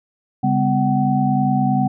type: tone cluster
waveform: sine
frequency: 139.7 / 202.4 / 252.2 / 755 Hz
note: C#3 / G#3 / B3 / F#5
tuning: +14 / -44 / +36 / +35 cents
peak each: -20 dBFS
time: 0.43-1.88 s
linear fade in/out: 10 ms
effects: none